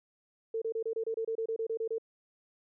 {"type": "tone bursts", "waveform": "sine", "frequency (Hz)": 450, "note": "A4", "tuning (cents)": 39, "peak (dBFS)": -30, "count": 14, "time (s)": [0.54, 1.983], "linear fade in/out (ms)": 5, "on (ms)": 78, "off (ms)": 27, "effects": []}